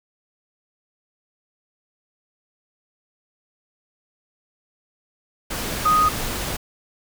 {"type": "tone in noise", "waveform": "sine", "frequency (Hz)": 1244.5, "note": "D#6", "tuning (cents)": 0, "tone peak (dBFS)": -14, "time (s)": [5.85, 6.09], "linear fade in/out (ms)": 10, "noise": "pink", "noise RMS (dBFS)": -27, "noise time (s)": [5.5, 6.57], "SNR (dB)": 10, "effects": []}